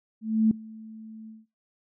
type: tone with ADSR envelope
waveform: sine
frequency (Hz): 220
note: A3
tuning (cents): 0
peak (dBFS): -16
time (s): 0.21-1.46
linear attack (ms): 300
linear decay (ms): 3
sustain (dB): -24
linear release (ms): 180
effects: noise-tail reverb RT60 0.2 s tail -22 dB re dry